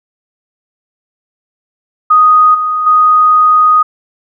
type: tone with level steps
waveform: sine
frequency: 1244.5 Hz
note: D#6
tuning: in tune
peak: -3 / -11 / -4 dBFS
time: 2.1-3.83 s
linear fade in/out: 10 ms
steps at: 2.54 / 2.86 s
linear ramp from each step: 10 ms
effects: none